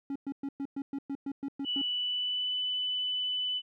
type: tone bursts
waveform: triangle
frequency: 277.2 Hz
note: C#4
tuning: in tune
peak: -30 dBFS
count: 11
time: 0.1-1.816 s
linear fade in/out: 2 ms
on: 56 ms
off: 110 ms
type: tone with pitch glide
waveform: sine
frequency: 2960 to 2996 Hz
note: F#7 to F#7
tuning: 0 to +21 cents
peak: -29 dBFS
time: 1.64-3.62 s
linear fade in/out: 50 ms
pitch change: +21 cents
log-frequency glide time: 1.84-2.57 s
effects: none